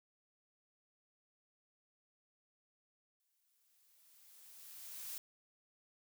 blue noise with exponential growth, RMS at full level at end -44 dBFS, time 3.2-5.18 s, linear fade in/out 1 ms, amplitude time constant 430 ms, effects none

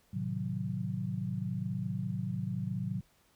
sine chord, A diminished seventh, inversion none, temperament equal, 110 / 130.81 / 155.56 / 185 Hz, A2 / C3 / Eb3 / Gb3, 0 / 0 / 0 / 0 cents, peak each -38 / -38 / -40 / -36 dBFS, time 0.13-3.01 s, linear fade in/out 10 ms, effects pink hiss -68 dBFS RMS until 3.35 s

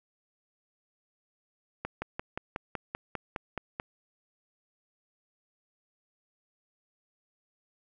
slowing click train, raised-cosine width 0.5 ms, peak -18 dBFS, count 11, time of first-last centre 1.85-3.799 s, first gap 170 ms, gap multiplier 1.03, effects none

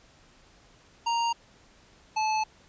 square tone pair in turn, 932.3 / 867.3 Hz, A#5 / A5, 0 / -25 cents, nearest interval minor second, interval 125 cents, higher first, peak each -25 dBFS, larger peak neither, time 1.06-1.33 / 2.16-2.44 s, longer second, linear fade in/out 10 ms, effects pink hiss -58 dBFS RMS until 2.68 s + resampled to 16000 Hz

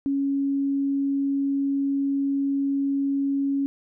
sine tone, 277.2 Hz, C#4, in tune, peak -21 dBFS, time 0.06-3.66 s, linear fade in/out 0 ms, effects none

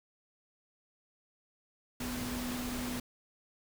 sine tone in noise, 246.9 Hz, B3, in tune, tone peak -37 dBFS, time 2-3 s, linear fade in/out 5 ms, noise pink, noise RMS -40 dBFS, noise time 2-3 s, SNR 0 dB, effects none

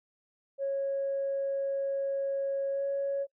sine tone with pitch glide, 550 to 555.4 Hz, C#5 to C#5, -14 to +3 cents, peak -27 dBFS, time 0.58-3.27 s, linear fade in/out 50 ms, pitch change +17 cents, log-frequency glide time 2.71-2.84 s, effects noise-tail reverb RT60 0.1 s tail -24 dB re dry + tanh soft clip ceiling -24 dBFS

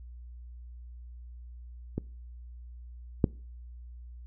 clicks, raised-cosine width 3 ms, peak -17 / -8 dBFS, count 2, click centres 1.98 / 3.242 s, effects noise-tail reverb RT60 0.4 s tail -24 dB re dry + added 60 Hz sine -43 dBFS peak until 4.26 s

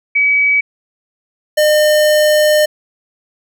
sine / square tone pair in turn, 2278 / 606.2 Hz, C#7 / D#5, +47 / -45 cents, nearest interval octave + major seventh, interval 2292 cents, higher first, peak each -9 dBFS, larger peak neither, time 0.15-0.61 / 1.57-2.66 s, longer second, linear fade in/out 10 ms, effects none

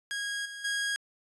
sawtooth tone with level steps, 1641 Hz, G#6, 21 cents flat, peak -28 / -36 / -25 dBFS, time 0.11-0.96 s, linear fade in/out 0 ms, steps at 0.45 / 0.64 s, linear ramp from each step 10 ms, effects resampled to 24000 Hz

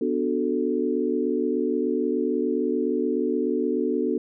sine chord, B minor seventh, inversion none, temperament equal, 246.9 / 293.7 / 370 / 440 Hz, B3 / D4 / F#4 / A4, 0 / 0 / 0 / 0 cents, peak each -27 dBFS, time 0.01-4.18 s, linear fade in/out 5 ms, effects none

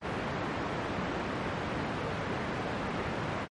pink band-pass noise, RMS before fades -34 dBFS, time 0.01-3.48 s, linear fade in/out 50 ms, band 110 to 1900 Hz, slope 12 dB/octave, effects MP3 48 kbps

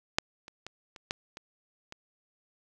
clicks, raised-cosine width 0.2 ms, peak -6 / -28 / -23 / -29 / -13 / -25 / -25 dBFS, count 7, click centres 0.185 / 0.481 / 0.666 / 0.962 / 1.109 / 1.371 / 1.924 s, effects none

